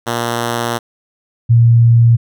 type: tone pair in turn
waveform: 5% pulse / sine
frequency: 118.2 / 116.91 Hz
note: A#2 / A#2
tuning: +24 / +5 cents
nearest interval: unison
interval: 19 cents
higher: first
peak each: -5 dBFS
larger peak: neither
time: 0.06-0.79 / 1.49-2.17 s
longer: first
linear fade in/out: 20 ms
effects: none